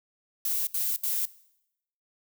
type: noise bursts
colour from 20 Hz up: violet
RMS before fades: -28 dBFS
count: 3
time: 0.45-1.254 s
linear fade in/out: 2 ms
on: 220 ms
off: 72 ms
effects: noise-tail reverb RT60 0.8 s tail -20 dB re dry